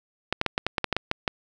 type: clicks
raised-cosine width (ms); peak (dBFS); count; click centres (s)
0.3; -7; 11; 0.326 / 0.414 / 0.463 / 0.579 / 0.666 / 0.782 / 0.843 / 0.927 / 0.966 / 1.114 / 1.278
effects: none